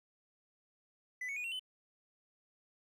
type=tone with pitch steps; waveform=triangle; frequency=2000 / 2219 / 2462 / 2732 / 3031 Hz; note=B6 / C#7 / D#7 / F7 / F#7; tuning=+21 / +1 / -19 / -39 / +41 cents; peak=-36 dBFS; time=1.21-1.595 s; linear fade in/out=5 ms; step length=77 ms; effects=none